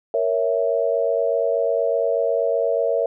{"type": "chord", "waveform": "sine", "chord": "A# diminished", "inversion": "none", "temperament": "equal", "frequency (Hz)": [466.2, 554.4, 659.3], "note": ["A#4", "C#5", "E5"], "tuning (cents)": [0, 0, 0], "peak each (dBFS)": -22, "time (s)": [0.14, 3.06], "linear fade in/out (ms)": 2, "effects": []}